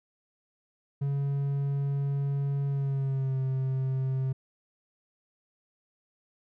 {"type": "tone with pitch glide", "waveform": "triangle", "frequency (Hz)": [140, 132.14], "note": ["C#3", "C3"], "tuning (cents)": [18, 17], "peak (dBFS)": -24, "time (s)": [1.01, 4.33], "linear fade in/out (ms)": 10, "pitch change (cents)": -101, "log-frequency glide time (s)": [2.67, 3.39], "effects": []}